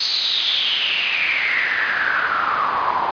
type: noise with band-pass filter sweep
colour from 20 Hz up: pink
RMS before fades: -20 dBFS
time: 0-3.11 s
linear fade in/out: 5 ms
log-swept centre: 4500 to 920 Hz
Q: 7.5
effects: resampled to 11025 Hz